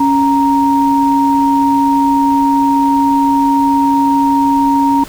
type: tone pair together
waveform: sine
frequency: 277.2 / 933.4 Hz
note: C#4 / A#5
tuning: 0 / +2 cents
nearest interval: octave + major sixth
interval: 2102 cents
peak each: -11 dBFS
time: 0-5.04 s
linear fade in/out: 5 ms
effects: pink hiss -33 dBFS RMS until 5.08 s